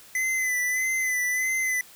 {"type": "tone with vibrato", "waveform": "square", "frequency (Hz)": 2021, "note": "B6", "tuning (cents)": 39, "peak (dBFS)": -24, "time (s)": [0.15, 1.81], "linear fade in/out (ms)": 2, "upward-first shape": "sine", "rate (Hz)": 1.6, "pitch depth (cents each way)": 38, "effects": ["white hiss -50 dBFS RMS until 1.95 s"]}